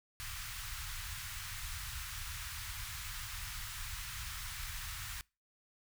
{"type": "band-stop noise", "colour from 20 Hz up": "pink", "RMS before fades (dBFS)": -43, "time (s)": [0.2, 5.21], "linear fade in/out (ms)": 0, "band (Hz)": [110, 1200], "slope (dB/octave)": 24, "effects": ["noise-tail reverb RT60 0.3 s tail -25 dB re dry"]}